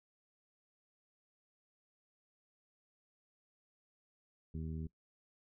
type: harmonic tone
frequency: 79.4 Hz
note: D#2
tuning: 36 cents sharp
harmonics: 1 / 2 / 3 / 4 / 5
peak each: -42 / -42 / -47 / -56 / -55 dBFS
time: 4.54-4.87 s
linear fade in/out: 5 ms
effects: noise-tail reverb RT60 0.1 s tail -21 dB re dry